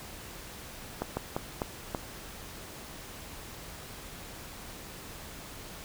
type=slowing click train; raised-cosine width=1 ms; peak=-16 dBFS; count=5; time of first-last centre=1.02-1.948 s; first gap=150 ms; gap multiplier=1.3; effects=pink hiss -45 dBFS RMS until 5.84 s